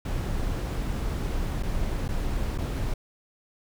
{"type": "noise with dropouts", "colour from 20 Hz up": "brown", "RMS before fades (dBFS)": -28, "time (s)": [0.05, 2.94], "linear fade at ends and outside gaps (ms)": 5, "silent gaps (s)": [[1.627, 1.632], [2.081, 2.088], [2.578, 2.584]], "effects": []}